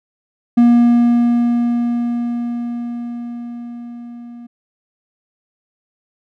triangle tone with level ramp, 238.2 Hz, A#3, 38 cents sharp, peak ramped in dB -4 to -30 dBFS, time 0.57-4.47 s, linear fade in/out 10 ms, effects none

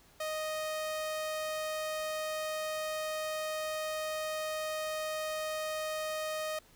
sawtooth tone, 622.3 Hz, D#5, in tune, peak -30 dBFS, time 0.2-6.59 s, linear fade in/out 5 ms, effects pink hiss -62 dBFS RMS until 6.75 s

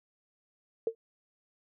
sine tone with exponential decay, 453.8 Hz, A#4, 47 cents flat, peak -22 dBFS, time 0.87-0.95 s, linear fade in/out 2 ms, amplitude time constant 16 ms, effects none

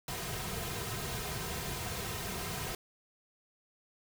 pink noise with comb filter, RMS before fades -38 dBFS, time 0.08-2.75 s, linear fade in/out 2 ms, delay 3.5 ms, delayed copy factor -0.7, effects none

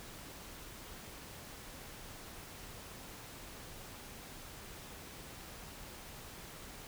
silence, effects pink hiss -50 dBFS RMS until 6.87 s

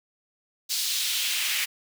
pink noise with high-pass filter sweep, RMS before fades -27 dBFS, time 0.69-1.66 s, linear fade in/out 20 ms, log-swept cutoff 4400 to 2200 Hz, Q 1.8, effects none

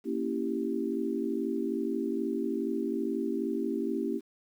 sine chord, A# diminished seventh, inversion none, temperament equal, 233.1 / 277.2 / 329.6 / 392 Hz, A#3 / C#4 / E4 / G4, 0 / 0 / 0 / 0 cents, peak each -34 dBFS, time 0.04-4.21 s, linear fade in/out 50 ms, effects 10-bit

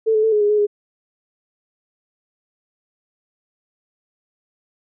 sine tone with pitch steps, 443.6 / 431.6 / 443.5 / 421.2 / 413.1 / 421.6 / 413.5 Hz, A4 / A4 / A4 / G#4 / G#4 / G#4 / G#4, +14 / -33 / +14 / +24 / -9 / +26 / -8 cents, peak -13 dBFS, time 0.06-0.669 s, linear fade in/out 20 ms, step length 87 ms, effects none

